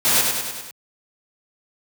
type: noise with echo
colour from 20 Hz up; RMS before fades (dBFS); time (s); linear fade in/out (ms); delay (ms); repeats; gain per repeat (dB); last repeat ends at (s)
white; -18; 0.05-0.21; 0; 100; 5; -4; 0.71
effects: high-pass 100 Hz 12 dB/octave